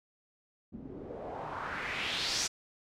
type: noise with low-pass filter sweep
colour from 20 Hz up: white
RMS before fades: -37 dBFS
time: 0.72-2.48 s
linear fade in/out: 20 ms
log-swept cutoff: 220 to 6400 Hz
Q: 2.6
effects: none